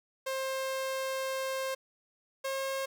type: tone pair in turn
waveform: sawtooth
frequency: 530 / 538 Hz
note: C5 / C5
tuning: +22 / +48 cents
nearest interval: unison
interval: 26 cents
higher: second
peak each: -28 dBFS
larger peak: neither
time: 0.26-1.75 / 2.44-2.86 s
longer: first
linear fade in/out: 10 ms
effects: none